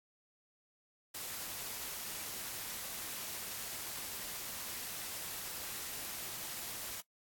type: noise with amplitude modulation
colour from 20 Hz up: white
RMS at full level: -41 dBFS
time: 1.14-7.01 s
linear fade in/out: 10 ms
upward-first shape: sine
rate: 285 Hz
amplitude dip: 40%
effects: noise-tail reverb RT60 0.1 s tail -18 dB re dry + AAC 64 kbps